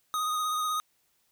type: tone with vibrato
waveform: square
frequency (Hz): 1244.5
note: D#6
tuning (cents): 0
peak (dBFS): -28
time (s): 0.14-0.8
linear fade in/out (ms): 0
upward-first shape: sine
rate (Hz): 16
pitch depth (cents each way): 23
effects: white hiss -71 dBFS RMS until 1.31 s